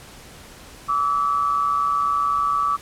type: tone pair together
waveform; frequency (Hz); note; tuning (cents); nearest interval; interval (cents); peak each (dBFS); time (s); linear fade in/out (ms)
sine; 1152 / 1292; D6 / E6; -34 / -35; major second; 199; -19 / -24; 0.88-2.77; 20
effects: pink hiss -43 dBFS RMS until 2.81 s + low-pass 12000 Hz 12 dB/octave